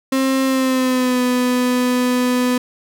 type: tone with pitch glide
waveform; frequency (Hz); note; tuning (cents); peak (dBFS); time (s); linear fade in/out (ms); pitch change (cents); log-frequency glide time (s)
35% pulse; 265.7 to 249.3; C4 to B3; +27 to +16; -13; 0.12-2.58; 5; -111; 0.45-1.21
effects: none